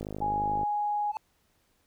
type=click train; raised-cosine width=2 ms; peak=-23 dBFS; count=33; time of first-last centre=0.01-0.633 s; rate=51.4 Hz
type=tone; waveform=sine; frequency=830.6 Hz; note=G#5; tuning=in tune; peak=-26 dBFS; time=0.21-1.12 s; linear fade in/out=10 ms
type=tone with exponential growth; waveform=triangle; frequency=870 Hz; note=A5; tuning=20 cents flat; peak=-25 dBFS; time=1.08-1.17 s; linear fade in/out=1 ms; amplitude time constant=18 ms
effects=pink hiss -70 dBFS RMS until 1.86 s